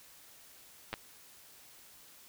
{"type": "clicks", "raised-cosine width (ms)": 0.3, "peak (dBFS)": -20, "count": 2, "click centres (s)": [0.93, 0.939], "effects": ["white hiss -57 dBFS RMS until 2.28 s"]}